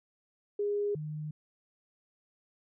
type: tone pair in turn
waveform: sine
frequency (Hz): 410.3 / 152.36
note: G#4 / D#3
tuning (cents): -21 / -36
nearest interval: octave + perfect fourth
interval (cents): 1715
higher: first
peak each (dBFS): -28 / -35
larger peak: first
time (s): 0.59-0.95 / 0.95-1.31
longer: neither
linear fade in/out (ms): 5
effects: none